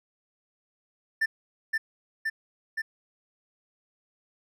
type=tone with echo; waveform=triangle; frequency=1780 Hz; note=A6; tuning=20 cents sharp; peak=-20 dBFS; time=1.21-1.26 s; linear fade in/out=10 ms; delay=520 ms; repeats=3; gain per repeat=-2 dB; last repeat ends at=2.82 s; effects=none